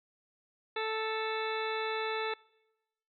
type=harmonic tone; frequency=440 Hz; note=A4; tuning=in tune; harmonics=1 / 2 / 3 / 4 / 5 / 6 / 8 / 9; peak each=-35 / -38 / -40 / -41 / -42 / -43 / -44 / -45 dBFS; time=0.76-2.34 s; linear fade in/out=5 ms; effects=noise-tail reverb RT60 1.0 s tail -25 dB re dry